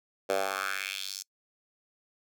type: tone with high-pass filter sweep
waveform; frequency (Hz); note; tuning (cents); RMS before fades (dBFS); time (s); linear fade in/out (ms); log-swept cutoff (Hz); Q
10% pulse; 96.8; G2; -21; -33; 0.29-1.23; 10; 510 to 6100; 2.6
effects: noise-tail reverb RT60 0.1 s tail -26 dB re dry